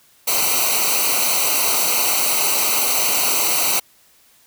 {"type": "noise with comb filter", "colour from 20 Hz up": "white", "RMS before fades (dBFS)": -18, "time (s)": [0.27, 3.8], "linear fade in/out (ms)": 10, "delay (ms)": 0.58, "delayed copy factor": -0.95, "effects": ["white hiss -54 dBFS RMS until 4.46 s"]}